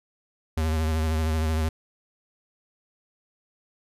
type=tone with vibrato; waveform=square; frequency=79.1 Hz; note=D#2; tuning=29 cents sharp; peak=-23 dBFS; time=0.57-1.69 s; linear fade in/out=5 ms; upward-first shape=sine; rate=13 Hz; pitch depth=40 cents each way; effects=resampled to 32000 Hz